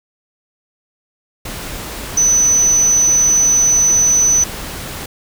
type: tone in noise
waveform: sine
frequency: 6000 Hz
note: F#8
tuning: 23 cents sharp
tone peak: -9 dBFS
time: 2.17-4.44 s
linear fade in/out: 5 ms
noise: pink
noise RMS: -27 dBFS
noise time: 1.45-5.06 s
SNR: +15 dB
effects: none